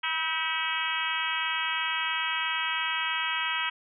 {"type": "harmonic tone with a mistuned harmonic", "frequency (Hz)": 323, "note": "E4", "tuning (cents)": -35, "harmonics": [3, 4, 5, 6, 7, 8, 9, 10], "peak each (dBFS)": [-35, -35, -35, -35, -35, -35, -35, -35], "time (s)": [0.03, 3.7], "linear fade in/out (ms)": 10, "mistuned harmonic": 5, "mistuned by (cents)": -52, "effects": []}